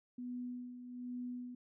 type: tone with tremolo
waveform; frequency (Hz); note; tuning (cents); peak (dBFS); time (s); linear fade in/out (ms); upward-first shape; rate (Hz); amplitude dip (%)
sine; 246.9; B3; 0; -39; 0.18-1.55; 5; sine; 1.2; 60
effects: none